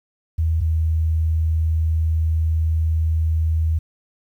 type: tone pair in turn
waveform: sine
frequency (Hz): 80.6 / 80.09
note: E2 / E2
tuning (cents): -38 / -49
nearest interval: unison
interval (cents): 11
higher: first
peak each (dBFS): -16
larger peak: neither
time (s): 0.38-0.61 / 0.61-3.79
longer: second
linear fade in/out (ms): 10
effects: 9-bit